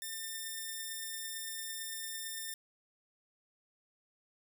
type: beating tone pair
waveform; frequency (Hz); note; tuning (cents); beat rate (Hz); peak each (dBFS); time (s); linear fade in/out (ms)
5% pulse; 1800 / 1808.9; A6 / A6; +39 / +47; 8.9; -29 / -36; 0.02-2.54; 2
effects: none